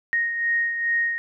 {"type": "beating tone pair", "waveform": "sine", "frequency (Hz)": [1864.7, 1867.1], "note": ["A#6", "A#6"], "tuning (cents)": [0, 2], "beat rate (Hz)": 2.4, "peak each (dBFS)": [-21, -30], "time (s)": [0.13, 1.18], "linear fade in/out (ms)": 0, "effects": []}